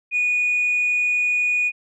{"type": "tone", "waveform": "sine", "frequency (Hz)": 2462, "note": "D#7", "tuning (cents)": -19, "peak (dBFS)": -16, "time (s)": [0.11, 1.72], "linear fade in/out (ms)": 50, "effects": ["tanh soft clip ceiling -14 dBFS"]}